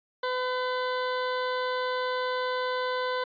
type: tone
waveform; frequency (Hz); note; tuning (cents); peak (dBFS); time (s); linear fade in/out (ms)
20% pulse; 505; B4; +39; -22; 0.23-3.24; 5
effects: resampled to 11025 Hz